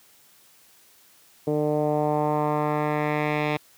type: tone with low-pass filter sweep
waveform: 10% pulse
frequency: 150.1 Hz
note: D3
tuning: 38 cents sharp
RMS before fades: -24 dBFS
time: 1.47-3.57 s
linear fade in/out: 5 ms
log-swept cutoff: 460 to 2900 Hz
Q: 1.9
effects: white hiss -56 dBFS RMS until 3.77 s + high-pass 80 Hz 12 dB/octave